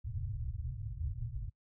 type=low-pass noise; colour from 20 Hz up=white; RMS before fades=-39 dBFS; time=0.04-1.5 s; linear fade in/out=10 ms; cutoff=130 Hz; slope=96 dB/octave; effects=noise-tail reverb RT60 0.1 s tail -22 dB re dry